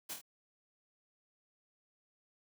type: noise with echo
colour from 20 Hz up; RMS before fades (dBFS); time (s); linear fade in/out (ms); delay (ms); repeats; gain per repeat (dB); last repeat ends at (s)
white; -42; 0.09-0.14; 10; 25; 3; -4; 0.215
effects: high-pass 100 Hz 12 dB/octave